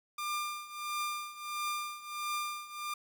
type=tone with tremolo; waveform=sawtooth; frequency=1197 Hz; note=D6; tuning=33 cents sharp; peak=-28 dBFS; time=0.18-2.94 s; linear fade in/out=5 ms; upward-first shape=triangle; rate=1.5 Hz; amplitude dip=85%; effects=10-bit